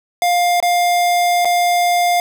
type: tone with dropouts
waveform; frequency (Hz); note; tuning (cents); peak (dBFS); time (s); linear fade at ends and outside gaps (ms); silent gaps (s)
square; 704; F5; +14; -13; 0.22-2.2; 1; 0.602-0.626 / 1.448-1.454
effects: none